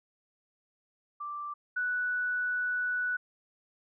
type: tone pair in turn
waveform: sine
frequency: 1174.7 / 1480 Hz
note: D6 / F#6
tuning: 0 / 0 cents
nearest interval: major third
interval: 400 cents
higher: second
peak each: -35 / -28 dBFS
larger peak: second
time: 1.2-1.54 / 1.76-3.17 s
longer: second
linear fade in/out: 10 ms
effects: none